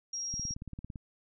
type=tone; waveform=sine; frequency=5620 Hz; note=F8; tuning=10 cents sharp; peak=-34 dBFS; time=0.13-0.54 s; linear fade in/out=5 ms
type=click train; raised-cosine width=5 ms; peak=-29 dBFS; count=12; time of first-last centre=0.34-0.958 s; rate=17.8 Hz
effects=none